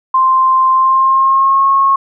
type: tone with pitch glide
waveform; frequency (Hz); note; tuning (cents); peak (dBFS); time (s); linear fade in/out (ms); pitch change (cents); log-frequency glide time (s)
sine; 1046.5 to 1090.3; C6 to C#6; 0 to -29; -7; 0.14-1.96; 5; +71; 0.72-1.67
effects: none